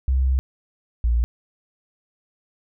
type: tone pair in turn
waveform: sine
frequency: 65.41 / 58.61 Hz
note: C2 / A#1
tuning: 0 / +10 cents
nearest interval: major second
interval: 190 cents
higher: first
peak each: -16 dBFS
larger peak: neither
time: 0.08-0.39 / 1.04-1.24 s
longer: first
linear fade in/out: 0 ms
effects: none